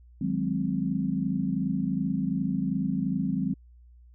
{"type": "chord", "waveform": "sine", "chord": "Ab dominant seventh", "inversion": "second", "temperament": "equal", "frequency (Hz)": [155.56, 185, 207.7, 261.6], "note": ["Eb3", "Gb3", "Ab3", "C4"], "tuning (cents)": [0, 0, 0, 0], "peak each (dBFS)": [-33, -29, -31, -30], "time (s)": [0.21, 3.54], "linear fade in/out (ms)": 5, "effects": ["added 60 Hz sine -50 dBFS peak until 4.14 s"]}